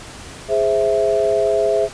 sine chord, Ab augmented, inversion none, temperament equal, 415.3 / 523.3 / 659.3 Hz, Ab4 / C5 / E5, 0 / 0 / 0 cents, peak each -18 / -21 / -17 dBFS, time 0.48-1.89 s, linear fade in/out 50 ms, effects pink hiss -36 dBFS RMS until 1.93 s + resampled to 22050 Hz

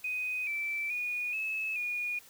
sine tone with pitch steps, 2500 / 2328 / 2456 / 2594 / 2445 Hz, D#7 / D7 / D#7 / E7 / D#7, +8 / -16 / -23 / -28 / -31 cents, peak -31 dBFS, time 0.04-2.19 s, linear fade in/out 5 ms, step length 430 ms, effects white hiss -56 dBFS RMS until 2.29 s

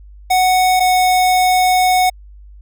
square tone pair in turn, 740 / 736.7 Hz, F#5 / F#5, 0 / -8 cents, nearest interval unison, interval 8 cents, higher first, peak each -11 dBFS, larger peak neither, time 0.3-0.8 / 0.8-2.1 s, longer second, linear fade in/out 10 ms, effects added 50 Hz sine -36 dBFS peak until 2.61 s

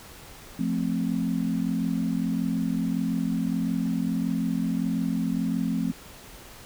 sine chord, F major, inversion none, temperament equal, 174.61 / 220 / 261.6 Hz, F3 / A3 / C4, 0 / 0 / 0 cents, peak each -28 dBFS, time 0.59-5.92 s, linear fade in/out 5 ms, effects pink hiss -46 dBFS RMS until 6.65 s

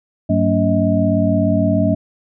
sine tone cluster, 100.4 / 187 / 226.6 / 283.4 / 634 Hz, G2 / F#3 / A#3 / C#4 / D#5, +42 / +19 / -49 / +38 / +32 cents, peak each -19 dBFS, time 0.29-1.95 s, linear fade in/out 10 ms, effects none

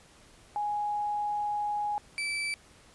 sine / 35% pulse tone pair in turn, 830.6 / 2318 Hz, G#5 / D7, 0 / -23 cents, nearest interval octave + tritone, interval 1777 cents, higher second, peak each -28 dBFS, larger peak neither, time 0.56-1.98 / 2.18-2.54 s, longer first, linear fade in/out 0 ms, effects pink hiss -57 dBFS RMS until 2.94 s + resampled to 24000 Hz

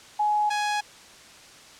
sine / sawtooth tone pair in turn, 840 / 834.2 Hz, G#5 / G#5, +19 / +7 cents, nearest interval unison, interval 12 cents, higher first, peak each -20 dBFS, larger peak neither, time 0.19-0.5 / 0.5-0.81 s, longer neither, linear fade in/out 10 ms, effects white hiss -48 dBFS RMS until 1.79 s + low-pass 7000 Hz 12 dB/octave

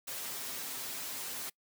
white noise with comb filter, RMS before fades -40 dBFS, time 0.07-1.5 s, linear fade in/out 10 ms, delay 7.6 ms, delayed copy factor +0.6, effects noise-tail reverb RT60 0.1 s tail -24 dB re dry + high-pass 150 Hz 12 dB/octave

